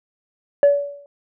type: tone with exponential decay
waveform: sine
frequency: 571 Hz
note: D5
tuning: 49 cents flat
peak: -5 dBFS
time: 0.63-1.06 s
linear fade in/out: 1 ms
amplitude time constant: 93 ms
effects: tanh soft clip ceiling -7 dBFS

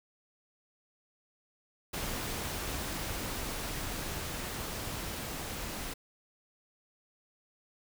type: noise with level ramp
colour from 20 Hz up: pink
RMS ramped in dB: -36 to -39 dBFS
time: 1.93-5.94 s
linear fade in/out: 10 ms
effects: none

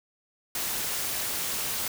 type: noise with amplitude modulation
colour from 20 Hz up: white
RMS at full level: -28 dBFS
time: 0.55-1.88 s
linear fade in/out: 2 ms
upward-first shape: sine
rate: 298 Hz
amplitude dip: 55%
effects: none

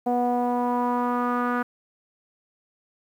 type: tone with low-pass filter sweep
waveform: sawtooth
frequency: 244.3 Hz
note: B3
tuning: 19 cents flat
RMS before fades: -24 dBFS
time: 0.06-1.63 s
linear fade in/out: 10 ms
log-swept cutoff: 700 to 1400 Hz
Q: 4.4
effects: 9-bit

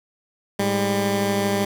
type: tone pair together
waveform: 15% pulse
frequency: 106.11 / 199.5 Hz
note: G#2 / G3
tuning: +38 / +31 cents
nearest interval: major seventh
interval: 1093 cents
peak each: -21 / -14 dBFS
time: 0.59-1.65 s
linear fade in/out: 5 ms
effects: 7-bit

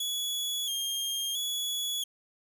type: tone with vibrato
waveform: sawtooth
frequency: 3300 Hz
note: G#7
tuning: 12 cents flat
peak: -27 dBFS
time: 0-2.04 s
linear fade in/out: 5 ms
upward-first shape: square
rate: 0.74 Hz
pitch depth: 45 cents each way
effects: none

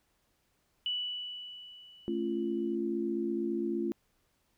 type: tone with exponential decay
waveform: sine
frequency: 2960 Hz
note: F#7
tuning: in tune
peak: -29 dBFS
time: 0.86-2.75 s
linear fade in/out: 1 ms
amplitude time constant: 410 ms
type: chord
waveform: sine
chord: A augmented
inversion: none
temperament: just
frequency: 220 / 275 / 343.8 Hz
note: A3 / C#4 / E#4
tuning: 0 / -14 / -27 cents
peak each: -35 / -37 / -32 dBFS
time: 2.08-3.92 s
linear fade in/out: 0 ms
effects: pink hiss -74 dBFS RMS until 4.57 s

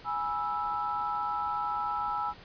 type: chord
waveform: sine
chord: E major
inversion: first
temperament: equal with one note detuned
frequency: 830.6 / 977.5 / 1318.5 Hz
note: G#5 / B5 / E6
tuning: 0 / -18 / 0 cents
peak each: -33 / -36 / -32 dBFS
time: 0.04-2.34 s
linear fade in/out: 50 ms
effects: pink hiss -51 dBFS RMS until 2.44 s + resampled to 11025 Hz

